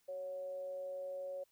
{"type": "tone with frequency modulation", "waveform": "sine", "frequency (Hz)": 554.4, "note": "C#5", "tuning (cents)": 0, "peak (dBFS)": -40, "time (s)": [0.08, 1.44], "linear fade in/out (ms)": 10, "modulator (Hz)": 177, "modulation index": 0.22, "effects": ["white hiss -75 dBFS RMS until 1.51 s"]}